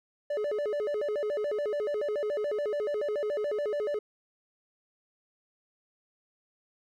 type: tone with vibrato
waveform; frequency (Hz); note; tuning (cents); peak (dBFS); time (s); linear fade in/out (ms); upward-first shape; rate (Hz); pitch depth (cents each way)
triangle; 497; B4; +11; -26; 0.3-3.99; 5; square; 7; 280
effects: none